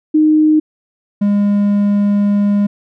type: tone pair in turn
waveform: sine / triangle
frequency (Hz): 308.4 / 203.7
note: D#4 / G#3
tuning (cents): -15 / -33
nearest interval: perfect fifth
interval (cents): 718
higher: first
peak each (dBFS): -7 / -8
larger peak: first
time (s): 0.14-0.6 / 1.21-2.67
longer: second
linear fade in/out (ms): 10
effects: none